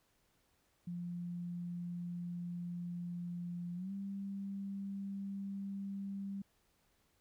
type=tone with pitch glide; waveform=sine; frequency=174.61 to 197.13 Hz; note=F3 to G3; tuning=0 to +10 cents; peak=-39 dBFS; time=0.87-6.42 s; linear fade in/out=5 ms; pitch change=+210 cents; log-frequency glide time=3.75-3.92 s; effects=pink hiss -75 dBFS RMS until 7.2 s